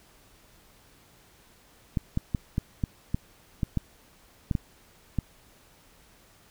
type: clicks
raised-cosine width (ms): 5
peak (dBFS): -13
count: 11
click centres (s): 1.972 / 2.174 / 2.348 / 2.581 / 2.838 / 3.145 / 3.632 / 3.773 / 4.512 / 4.552 / 5.187
effects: pink hiss -58 dBFS RMS until 6.5 s